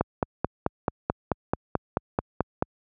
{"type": "click train", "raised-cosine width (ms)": 1, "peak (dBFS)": -8, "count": 13, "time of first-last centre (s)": [0.01, 2.624], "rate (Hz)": 4.59, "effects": ["high-pass 60 Hz 12 dB/octave"]}